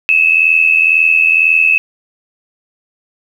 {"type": "tone pair together", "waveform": "sine", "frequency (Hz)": [2555, 2637], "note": ["D#7", "E7"], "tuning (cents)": [45, 0], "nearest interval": "minor second", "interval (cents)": 55, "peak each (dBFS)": -10, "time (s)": [0.09, 1.78], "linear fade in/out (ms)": 0, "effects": ["7-bit"]}